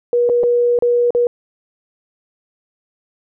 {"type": "tone with dropouts", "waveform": "sine", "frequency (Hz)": 481.5, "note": "B4", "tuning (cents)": -44, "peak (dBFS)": -11, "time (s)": [0.13, 1.27], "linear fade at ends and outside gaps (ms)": 1, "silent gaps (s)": [[0.291, 0.297], [0.433, 0.437], [0.789, 0.823], [1.106, 1.149]], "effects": []}